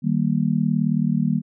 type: chord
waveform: sine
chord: Eb major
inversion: none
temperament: just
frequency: 155.56 / 194.45 / 233.3 Hz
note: Eb3 / G3 / Bb3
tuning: 0 / -14 / +2 cents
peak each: -22 dBFS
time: 0.02-1.42 s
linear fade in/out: 50 ms
effects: none